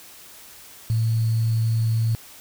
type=tone with sample-and-hold; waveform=sine; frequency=112.9 Hz; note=A2; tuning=45 cents sharp; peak=-18 dBFS; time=0.9-2.15 s; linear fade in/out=0 ms; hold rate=4410 Hz; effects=white hiss -45 dBFS RMS until 2.4 s